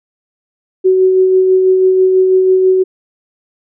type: tone with tremolo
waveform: sine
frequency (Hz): 374.5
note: F#4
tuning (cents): +21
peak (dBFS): -5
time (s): 0.84-2.84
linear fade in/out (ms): 20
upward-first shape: sine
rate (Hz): 6.1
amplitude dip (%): 30
effects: none